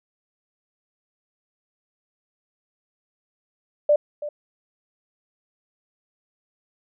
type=tone with echo; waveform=sine; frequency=591 Hz; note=D5; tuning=11 cents sharp; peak=-13 dBFS; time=3.89-3.96 s; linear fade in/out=5 ms; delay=330 ms; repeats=1; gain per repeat=-14 dB; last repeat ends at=4.29 s; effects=none